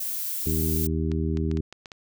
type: noise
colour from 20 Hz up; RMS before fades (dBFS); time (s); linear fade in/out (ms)
violet; -30; 0-0.87; 5
type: harmonic tone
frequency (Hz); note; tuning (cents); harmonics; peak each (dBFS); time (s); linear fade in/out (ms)
79.7; D#2; +42; 1 / 2 / 3 / 4 / 5; -26 / -29 / -31 / -32 / -33; 0.46-1.61; 5
type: clicks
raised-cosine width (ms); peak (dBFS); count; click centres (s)
0.2; -23; 7; 1.117 / 1.372 / 1.514 / 1.572 / 1.726 / 1.858 / 1.918
effects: none